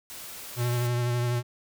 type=noise; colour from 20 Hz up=white; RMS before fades=-41 dBFS; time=0.1-0.87 s; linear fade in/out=0 ms
type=tone with vibrato; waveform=square; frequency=121.2 Hz; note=B2; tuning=32 cents flat; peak=-25 dBFS; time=0.56-1.43 s; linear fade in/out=50 ms; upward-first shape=triangle; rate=12 Hz; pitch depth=28 cents each way
effects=none